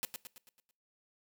white noise with echo, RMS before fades -35 dBFS, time 0.03-0.05 s, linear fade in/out 0 ms, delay 110 ms, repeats 6, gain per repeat -6 dB, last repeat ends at 0.71 s, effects noise-tail reverb RT60 0.4 s tail -21 dB re dry

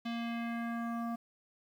square tone with low-pass filter sweep, 233.1 Hz, A#3, in tune, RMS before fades -37 dBFS, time 0.05-1.16 s, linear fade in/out 10 ms, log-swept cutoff 3600 to 1000 Hz, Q 2.1, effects 10-bit

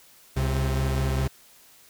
45% pulse tone pair together, 67.83 / 130.81 Hz, C#2 / C3, -37 / 0 cents, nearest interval major seventh, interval 1137 cents, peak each -25 / -26 dBFS, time 0.36-1.28 s, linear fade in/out 10 ms, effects white hiss -54 dBFS RMS until 1.89 s

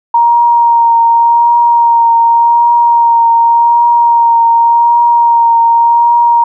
sine tone with vibrato, 936 Hz, A#5, 7 cents sharp, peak -4 dBFS, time 0.14-6.44 s, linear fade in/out 5 ms, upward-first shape triangle, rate 0.87 Hz, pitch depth 20 cents each way, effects none

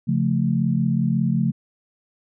sine chord, Db augmented, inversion none, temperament equal with one note detuned, 138.03 / 174.61 / 220 Hz, Db3 / F3 / A3, -7 / 0 / 0 cents, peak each -22 / -22 / -22 dBFS, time 0.07-1.52 s, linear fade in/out 20 ms, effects none

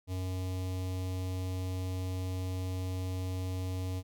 square tone with notch filter, 92.5 Hz, F#2, in tune, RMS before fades -35 dBFS, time 0.07-4.03 s, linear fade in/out 50 ms, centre 1500 Hz, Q 0.96, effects none

